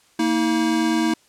square tone pair together, 230.9 / 320 Hz, A#3 / D#4, -16 / +49 cents, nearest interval tritone, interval 565 cents, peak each -23 / -20 dBFS, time 0.19-1.14 s, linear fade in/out 5 ms, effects white hiss -57 dBFS RMS until 1.28 s + low-pass 9000 Hz 12 dB/octave

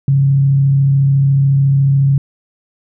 sine tone with frequency modulation, 137.7 Hz, C#3, 11 cents flat, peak -8 dBFS, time 0.08-2.18 s, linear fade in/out 2 ms, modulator 34 Hz, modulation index 0.2, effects none

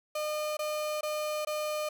35% pulse tone bursts, 607 Hz, D#5, 43 cents flat, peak -29 dBFS, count 4, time 0.15-1.89 s, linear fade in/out 5 ms, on 420 ms, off 20 ms, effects 10-bit

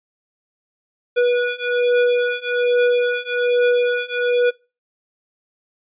square beating tone pair, 487 / 488.2 Hz, B4 / B4, -24 / -20 cents, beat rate 1.2 Hz, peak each -20 / -19 dBFS, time 1.16-4.51 s, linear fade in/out 20 ms, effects noise-tail reverb RT60 0.3 s tail -23 dB re dry + resampled to 8000 Hz

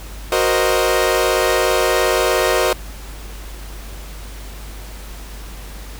sawtooth chord, C half-diminished seventh, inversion second, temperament equal, 370 / 466.2 / 523.3 / 622.3 Hz, Gb4 / Bb4 / C5 / Eb5, 0 / 0 / 0 / 0 cents, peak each -16 dBFS, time 0.32-2.73 s, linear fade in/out 2 ms, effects added 50 Hz sine -31 dBFS peak until 5.99 s + pink hiss -38 dBFS RMS until 5.99 s

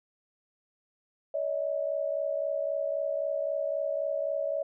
sine tone pair together, 568.2 / 632 Hz, C#5 / D#5, +43 / +27 cents, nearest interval major second, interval 184 cents, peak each -30 / -31 dBFS, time 1.34-4.63 s, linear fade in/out 5 ms, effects none

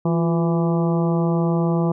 harmonic tone with a mistuned harmonic, 166.8 Hz, E3, 21 cents sharp, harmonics 1 / 2 / 3 / 4 / 5 / 6 / 7, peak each -18 / -24 / -28 / -30 / -32 / -34 / -35 dBFS, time 0.05-1.92 s, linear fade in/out 5 ms, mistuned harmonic 2, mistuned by +63 cents, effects none

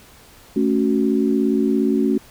sine chord, F# minor, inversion first, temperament equal, 220 / 277.2 / 370 Hz, A3 / C#4 / F#4, 0 / 0 / 0 cents, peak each -19 / -19 / -21 dBFS, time 0.56-2.18 s, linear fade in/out 5 ms, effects pink hiss -47 dBFS RMS until 2.3 s

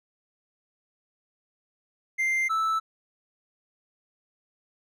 triangle tone pair in turn, 2093 / 1315 Hz, C7 / E6, 0 / -5 cents, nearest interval minor sixth, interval 805 cents, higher first, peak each -21 dBFS, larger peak neither, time 2.18-2.49 / 2.49-2.8 s, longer neither, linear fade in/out 20 ms, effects none

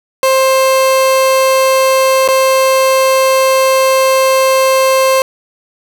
30% pulse tone with dropouts, 528 Hz, C5, 16 cents sharp, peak -5 dBFS, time 0.23-5.22 s, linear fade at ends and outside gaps 1 ms, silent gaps 2.278-2.286 s, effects none

